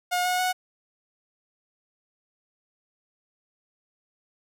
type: tone with pitch steps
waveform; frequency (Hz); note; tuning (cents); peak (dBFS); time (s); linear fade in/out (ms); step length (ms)
sawtooth; 718 / 726.8 / 735.6; F5 / F#5 / F#5; +48 / -31 / -10; -19; 0.11-0.53; 20; 140
effects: none